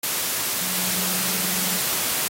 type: tone in noise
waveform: sine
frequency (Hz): 183.1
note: F#3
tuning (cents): -18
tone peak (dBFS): -33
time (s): 0.61-1.79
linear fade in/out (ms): 5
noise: white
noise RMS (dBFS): -24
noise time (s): 0.03-2.28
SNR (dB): -12
effects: high-pass 100 Hz 12 dB/octave + AAC 48 kbps